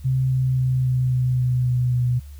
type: tone with pitch steps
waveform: sine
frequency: 130.81 / 129.76 / 128.71 / 127.67 / 126.65 / 125.63 / 124.61 / 123.61 Hz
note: C3 / C3 / C3 / C3 / B2 / B2 / B2 / B2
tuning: 0 / -14 / -28 / -42 / +44 / +30 / +16 / +2 cents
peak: -17 dBFS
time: 0.04-2.2 s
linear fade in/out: 20 ms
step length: 270 ms
effects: added 71 Hz sine -36 dBFS peak until 2.39 s + white hiss -55 dBFS RMS until 2.39 s